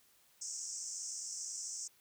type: band-pass noise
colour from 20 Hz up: pink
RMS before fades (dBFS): -43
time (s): 0.41-1.88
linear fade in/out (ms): 10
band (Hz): 5400 to 8300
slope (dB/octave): 96
effects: white hiss -68 dBFS RMS until 2 s